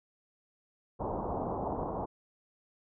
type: low-pass noise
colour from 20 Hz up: white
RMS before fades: -35 dBFS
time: 0.99-2.06 s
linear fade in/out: 20 ms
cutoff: 980 Hz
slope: 48 dB/octave
effects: none